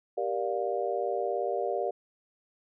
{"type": "chord", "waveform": "sine", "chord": "G minor seventh", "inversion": "none", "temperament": "just", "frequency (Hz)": [392, 470.4, 588, 705.6], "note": ["G4", "Bb4", "D5", "F5"], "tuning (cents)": [0, 16, 2, 18], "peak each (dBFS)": -33, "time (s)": [0.17, 1.91], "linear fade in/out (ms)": 10, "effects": []}